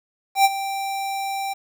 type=tone with ADSR envelope; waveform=square; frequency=784 Hz; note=G5; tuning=in tune; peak=-11 dBFS; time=0.35-1.54 s; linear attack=97 ms; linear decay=35 ms; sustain=-14 dB; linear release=14 ms; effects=8-bit